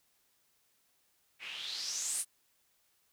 blue noise with low-pass filter sweep, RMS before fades -38 dBFS, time 1.39-2.25 s, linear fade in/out 50 ms, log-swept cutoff 2300 to 10000 Hz, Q 5, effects white hiss -73 dBFS RMS until 3.12 s

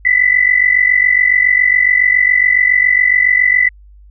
sine tone pair together, 1970.8 / 2018 Hz, B6 / B6, -4 / +37 cents, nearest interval unison, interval 41 cents, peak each -11 dBFS, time 0.05-3.69 s, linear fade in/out 5 ms, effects added 50 Hz sine -38 dBFS peak until 4.1 s

